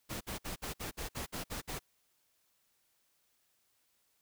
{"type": "noise bursts", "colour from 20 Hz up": "pink", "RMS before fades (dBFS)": -40, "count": 10, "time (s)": [0.09, 1.794], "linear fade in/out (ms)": 20, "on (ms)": 120, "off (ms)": 56, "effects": ["white hiss -75 dBFS RMS until 4.21 s"]}